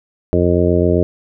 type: harmonic tone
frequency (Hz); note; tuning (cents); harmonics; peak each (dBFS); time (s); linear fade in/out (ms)
87.7; F2; +8; 1 / 2 / 3 / 4 / 5 / 6 / 7; -17 / -19 / -20 / -17 / -18 / -23 / -20; 0.33-1.03; 0
effects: none